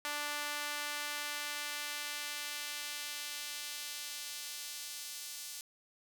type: tone with high-pass filter sweep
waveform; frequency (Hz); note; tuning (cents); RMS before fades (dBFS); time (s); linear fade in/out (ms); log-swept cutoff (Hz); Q
sawtooth; 293.7; D4; 0; -41; 0.05-5.61; 0; 1200 to 5300; 0.77
effects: 10-bit